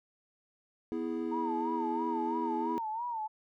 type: chord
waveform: triangle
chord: E major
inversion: second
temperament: equal with one note detuned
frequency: 246.9 / 328.1 / 415.3 Hz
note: B3 / E4 / G#4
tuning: 0 / -8 / 0 cents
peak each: -35 / -33 / -37 dBFS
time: 0.92-2.78 s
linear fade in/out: 0 ms
type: tone with vibrato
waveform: sine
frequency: 915 Hz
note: A#5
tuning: 32 cents flat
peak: -33 dBFS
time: 1.31-3.28 s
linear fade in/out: 20 ms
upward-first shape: sine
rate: 3 Hz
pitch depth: 110 cents each way
effects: none